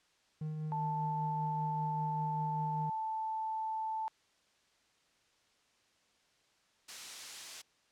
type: tone with tremolo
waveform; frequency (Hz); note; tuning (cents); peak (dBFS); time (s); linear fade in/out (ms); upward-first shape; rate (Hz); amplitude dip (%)
triangle; 154.6; D#3; -11; -33; 0.41-2.9; 5; triangle; 5.1; 30
type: tone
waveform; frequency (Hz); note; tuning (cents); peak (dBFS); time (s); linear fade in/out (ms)
sine; 880; A5; 0; -34; 0.72-4.08; 0
type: noise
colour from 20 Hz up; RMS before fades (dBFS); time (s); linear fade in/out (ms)
blue; -39; 6.88-7.62; 10
effects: white hiss -71 dBFS RMS until 7.91 s + low-pass 6000 Hz 12 dB/octave